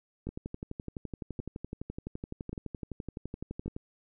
two click trains, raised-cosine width 3 ms, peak -24 / -24 dBFS, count 42 / 4, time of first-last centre 0.29-3.765 / 0.27-3.66 s, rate 11.8 / 0.885 Hz, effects none

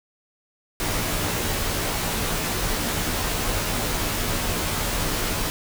pink noise with comb filter, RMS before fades -25 dBFS, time 0.8-5.5 s, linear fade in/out 0 ms, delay 15 ms, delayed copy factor -0.65, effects none

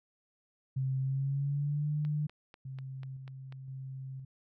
sine tone with pitch glide, 132.5 to 149.59 Hz, C3 to D3, +22 to +32 cents, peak -29 dBFS, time 0.76-2.27 s, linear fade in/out 10 ms, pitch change +210 cents, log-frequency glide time 1-1.91 s
click train, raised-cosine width 0.3 ms, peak -35 dBFS, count 7, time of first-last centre 2.05-3.524 s, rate 4.07 Hz
sine tone with tremolo, 132.9 Hz, C3, 27 cents sharp, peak -39 dBFS, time 2.65-4.25 s, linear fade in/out 5 ms, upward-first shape square, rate 0.97 Hz, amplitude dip 35%
effects none

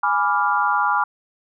sine chord, G# diminished seventh, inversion none, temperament equal, 830.6 / 987.8 / 1174.7 / 1396.9 Hz, G#5 / B5 / D6 / F6, 0 / 0 / 0 / 0 cents, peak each -22 dBFS, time 0.03-1.04 s, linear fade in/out 5 ms, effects none

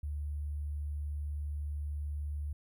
sine tone with sample-and-hold, 73.42 Hz, D2, in tune, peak -34 dBFS, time 0.03-2.53 s, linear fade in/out 5 ms, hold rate 11025 Hz, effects none

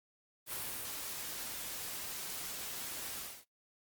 white noise with ADSR envelope, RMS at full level -39 dBFS, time 0.46-3.45 s, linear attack 64 ms, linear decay 340 ms, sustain -3 dB, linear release 260 ms, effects noise-tail reverb RT60 0.2 s tail -26 dB re dry + Opus 32 kbps

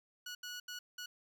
15% pulse tone bursts at uneven times, 1464 Hz, F#6, 19 cents flat, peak -36 dBFS, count 4, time 0.26-0.35 / 0.43-0.6 / 0.68-0.79 / 0.98-1.06 s, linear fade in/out 5 ms, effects none

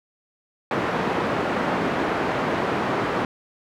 pink band-pass noise, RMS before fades -24 dBFS, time 0.71-3.25 s, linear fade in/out 2 ms, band 210 to 1600 Hz, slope 12 dB/octave, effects none

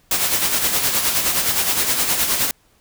white noise with tremolo, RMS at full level -17 dBFS, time 0.11-2.51 s, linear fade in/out 2 ms, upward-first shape sine, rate 9.6 Hz, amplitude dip 50%, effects pink hiss -58 dBFS RMS until 2.8 s

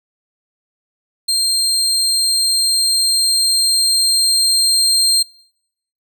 30% pulse tone with level ramp, 4186 Hz, C8, in tune, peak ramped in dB -11 to -8 dBFS, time 1.28-5.23 s, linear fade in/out 10 ms, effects noise-tail reverb RT60 0.8 s tail -26 dB re dry

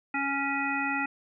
harmonic tone, 277.8 Hz, C#4, 4 cents sharp, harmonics 1 / 3 / 5 / 7 / 9, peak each -33 / -33 / -33 / -33 / -33 dBFS, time 0.14-1.06 s, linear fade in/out 5 ms, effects none

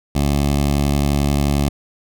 15% pulse tone with notch filter, 71.3 Hz, C#2, 49 cents sharp, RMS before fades -17 dBFS, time 0.15-1.69 s, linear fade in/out 5 ms, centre 1500 Hz, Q 1.3, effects none

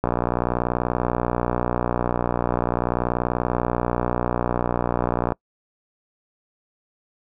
click train, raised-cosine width 1 ms, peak -7 dBFS, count 320, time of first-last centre 0.04-5.321 s, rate 60.4 Hz, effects noise-tail reverb RT60 0.1 s tail -25 dB re dry

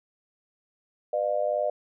sine tone with amplitude modulation, 602 Hz, D5, 43 cents sharp, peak -19 dBFS, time 1.13-1.7 s, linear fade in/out 5 ms, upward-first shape sine, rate 103 Hz, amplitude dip 100%, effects none

